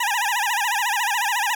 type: tone with vibrato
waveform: 20% pulse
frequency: 890 Hz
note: A5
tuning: 20 cents sharp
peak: -15 dBFS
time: 0-1.55 s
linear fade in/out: 5 ms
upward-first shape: sine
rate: 14 Hz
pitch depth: 190 cents each way
effects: none